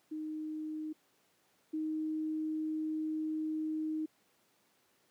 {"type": "tone pair in turn", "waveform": "sine", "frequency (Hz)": [310, 312.2], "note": ["D#4", "D#4"], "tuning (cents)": [-6, 6], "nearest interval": "unison", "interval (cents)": 12, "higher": "second", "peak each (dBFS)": [-36, -32], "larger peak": "second", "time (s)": [[0.11, 0.93], [1.73, 4.06]], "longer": "second", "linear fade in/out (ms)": 10, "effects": ["pink hiss -71 dBFS RMS until 5.1 s", "high-pass 200 Hz 12 dB/octave"]}